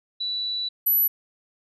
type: tone pair in turn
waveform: sine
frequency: 3951 / 11840 Hz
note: B7 / F#9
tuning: 0 / 0 cents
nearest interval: octave + perfect fifth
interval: 1900 cents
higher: second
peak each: -25 / -17 dBFS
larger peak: second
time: 0.2-0.69 / 0.86-1.08 s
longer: first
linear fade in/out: 10 ms
effects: none